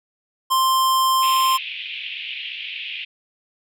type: tone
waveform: square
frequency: 1050 Hz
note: C6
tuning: 6 cents sharp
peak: -16 dBFS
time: 0.5-1.58 s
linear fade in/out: 20 ms
type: band-pass noise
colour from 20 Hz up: pink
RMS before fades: -31 dBFS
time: 1.22-3.05 s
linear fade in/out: 10 ms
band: 2400 to 3300 Hz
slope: 48 dB/octave
effects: none